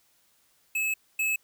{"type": "tone pair in turn", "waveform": "square", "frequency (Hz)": [2592, 2592], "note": ["E7", "E7"], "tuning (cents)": [-30, -30], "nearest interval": "unison", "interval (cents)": 0, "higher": "neither", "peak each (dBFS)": [-26, -25], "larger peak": "second", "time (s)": [[0.75, 0.94], [1.19, 1.36]], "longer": "first", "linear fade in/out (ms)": 5, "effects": ["white hiss -66 dBFS RMS until 1.43 s"]}